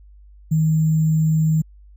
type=tone with sample-and-hold; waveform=sine; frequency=157.5 Hz; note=D#3; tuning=21 cents sharp; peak=-14 dBFS; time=0.51-1.62 s; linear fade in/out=10 ms; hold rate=7350 Hz; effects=added 50 Hz sine -43 dBFS peak until 1.96 s